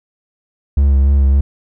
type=tone with vibrato; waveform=triangle; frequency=69 Hz; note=C#2; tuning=7 cents flat; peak=-6 dBFS; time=0.77-1.41 s; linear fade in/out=5 ms; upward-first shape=sine; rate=3.5 Hz; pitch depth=31 cents each way; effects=none